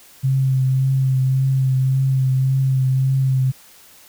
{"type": "tone with vibrato", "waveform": "sine", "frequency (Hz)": 132.3, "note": "C3", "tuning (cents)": 20, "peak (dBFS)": -14, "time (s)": [0.23, 3.52], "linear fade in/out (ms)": 20, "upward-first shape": "triangle", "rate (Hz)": 1.8, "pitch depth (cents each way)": 25, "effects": ["white hiss -47 dBFS RMS until 4.08 s"]}